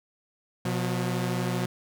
sawtooth tone pair together, 124.23 / 180 Hz, B2 / F#3, +11 / -47 cents, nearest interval tritone, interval 642 cents, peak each -25 dBFS, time 0.65-1.66 s, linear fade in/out 5 ms, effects none

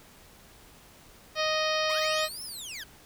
harmonic tone, 622.3 Hz, D#5, in tune, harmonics 1 / 2 / 3 / 4 / 5 / 6 / 7 / 8 / 9, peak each -29 / -32 / -34 / -35 / -36 / -37 / -37 / -38 / -39 dBFS, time 1.35-2.29 s, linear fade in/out 50 ms
20% pulse linear two-way sweep, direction up then down, 904 to 5400 to 1470 Hz, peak -32 dBFS, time 1.89-2.84 s, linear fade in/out 10 ms, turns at 2.43 s
effects pink hiss -54 dBFS RMS until 3.05 s

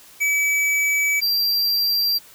square tone pair in turn, 2290 / 4728 Hz, D7 / D8, -44 / +11 cents, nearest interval octave + minor second, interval 1255 cents, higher second, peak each -18 dBFS, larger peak neither, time 0.2-1.21 / 1.21-2.19 s, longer first, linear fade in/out 20 ms, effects white hiss -47 dBFS RMS until 2.34 s

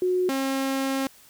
sine / sawtooth tone pair in turn, 365.1 / 269.1 Hz, F#4 / C4, -23 / +49 cents, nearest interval perfect fourth, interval 528 cents, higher first, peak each -20 dBFS, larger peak neither, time 0.02-0.29 / 0.29-1.07 s, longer second, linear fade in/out 2 ms, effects white hiss -53 dBFS RMS until 1.29 s

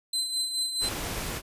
30% pulse tone with tremolo, 4057 Hz, B7, 46 cents sharp, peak -22 dBFS, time 0.13-0.89 s, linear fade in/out 5 ms, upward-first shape sine, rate 4.7 Hz, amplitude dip 55%
pink noise, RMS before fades -33 dBFS, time 0.8-1.42 s, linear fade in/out 50 ms
effects resampled to 32000 Hz

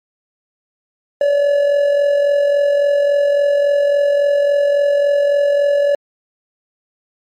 triangle tone with amplitude modulation, 572 Hz, D5, 46 cents flat, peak -7 dBFS, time 1.21-5.95 s, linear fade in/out 2 ms, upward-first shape sine, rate 43.6 Hz, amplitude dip 45%, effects MP3 64 kbps

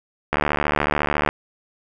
click train, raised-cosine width 0.5 ms, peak -4 dBFS, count 72, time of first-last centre 0.33-1.289 s, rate 74 Hz, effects none

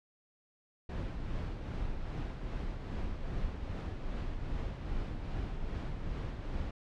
brown noise with tremolo, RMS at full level -35 dBFS, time 0.89-6.71 s, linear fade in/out 5 ms, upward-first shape triangle, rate 2.5 Hz, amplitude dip 45%, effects low-pass 4000 Hz 12 dB/octave

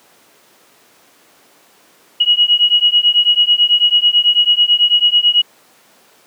sine beating tone pair, 2900 / 2909.1 Hz, F#7 / F#7, -35 / -30 cents, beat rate 9.1 Hz, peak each -12 dBFS, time 2.2-5.42 s, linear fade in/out 10 ms, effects pink hiss -49 dBFS RMS until 6.26 s + high-pass 300 Hz 12 dB/octave

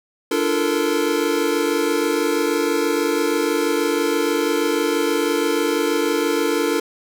square chord, Bb major seventh, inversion first, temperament equal with one note detuned, 293.7 / 342.2 / 440 / 466.2 Hz, D4 / F4 / A4 / Bb4, 0 / -35 / 0 / 0 cents, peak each -24 dBFS, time 0.31-6.8 s, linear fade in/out 5 ms, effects none

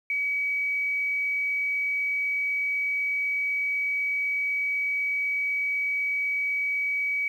sine tone with quantisation, 2272 Hz, C#7, 42 cents sharp, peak -24 dBFS, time 0.1-7.28 s, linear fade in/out 2 ms, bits 9, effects none

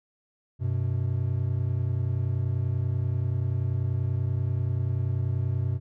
triangle tone pair together, 95.75 / 126.1 Hz, G2 / B2, -40 / +36 cents, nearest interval perfect fourth, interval 476 cents, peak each -25 dBFS, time 0.59-5.8 s, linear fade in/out 50 ms, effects none

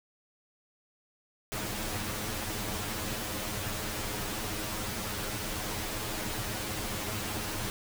pink noise with comb filter, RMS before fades -35 dBFS, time 1.52-7.7 s, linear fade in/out 0 ms, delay 9.5 ms, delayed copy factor +0.75, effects none

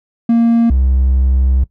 triangle tone pair in turn, 232.1 / 65.13 Hz, A#3 / C2, -7 / -7 cents, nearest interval octave + minor seventh, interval 2200 cents, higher first, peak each -5 / -7 dBFS, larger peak first, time 0.29-0.7 / 0.7-1.64 s, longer second, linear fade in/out 5 ms, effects noise-tail reverb RT60 0.1 s tail -18 dB re dry + tanh soft clip ceiling -1 dBFS

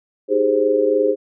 sine chord, Ab major seventh, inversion second, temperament equal, 311.1 / 392 / 415.3 / 523.3 Hz, Eb4 / G4 / Ab4 / C5, 0 / 0 / 0 / 0 cents, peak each -23 / -22 / -17 / -18 dBFS, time 0.28-1.16 s, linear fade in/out 50 ms, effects none

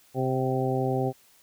harmonic tone with a mistuned harmonic, 130.81 Hz, C3, in tune, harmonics 1 / 2 / 3 / 4 / 5 / 6, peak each -28 / -31 / -29 / -32 / -36 / -32 dBFS, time 0.14-1.13 s, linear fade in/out 50 ms, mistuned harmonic 6, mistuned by -25 cents, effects white hiss -59 dBFS RMS until 1.42 s

